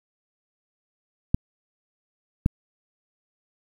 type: clicks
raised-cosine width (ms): 5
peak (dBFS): -6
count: 2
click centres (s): 1.345 / 2.461
effects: 8-bit